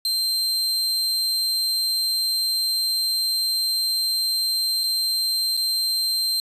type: tone with dropouts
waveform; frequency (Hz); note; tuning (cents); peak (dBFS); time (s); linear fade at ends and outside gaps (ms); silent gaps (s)
40% pulse; 4143; C8; -18; -19; 0.05-6.4; 1; 4.835-4.839 / 5.568-5.574
effects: resampled to 32000 Hz